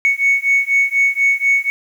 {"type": "beating tone pair", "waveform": "sine", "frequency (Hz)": [2217, 2221.1], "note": ["C#7", "C#7"], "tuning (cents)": [0, 3], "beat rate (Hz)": 4.1, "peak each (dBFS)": -14, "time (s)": [0.05, 1.7], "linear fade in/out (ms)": 0, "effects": ["tanh soft clip ceiling -7 dBFS", "7-bit"]}